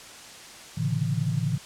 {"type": "tone cluster", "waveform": "sine", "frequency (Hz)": [112, 136.4, 148, 167.6], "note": ["A2", "C#3", "D3", "E3"], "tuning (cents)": [31, -28, 14, 29], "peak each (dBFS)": -29, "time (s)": [0.77, 1.58], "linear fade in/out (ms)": 10, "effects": ["white hiss -44 dBFS RMS until 1.65 s", "low-pass 8000 Hz 12 dB/octave"]}